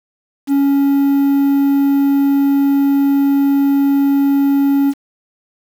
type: tone with quantisation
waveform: triangle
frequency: 278.8 Hz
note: C#4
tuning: 10 cents sharp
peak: -8 dBFS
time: 0.47-4.94 s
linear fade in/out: 50 ms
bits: 6
effects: none